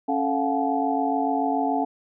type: tone cluster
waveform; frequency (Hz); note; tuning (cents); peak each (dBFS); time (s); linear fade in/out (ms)
sine; 276 / 437.5 / 698 / 745 / 856; C#4 / A4 / F5 / F#5 / A5; -7 / -10 / -1 / +12 / -48; -25 / -31 / -27 / -27 / -29; 0.08-1.85; 10
effects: none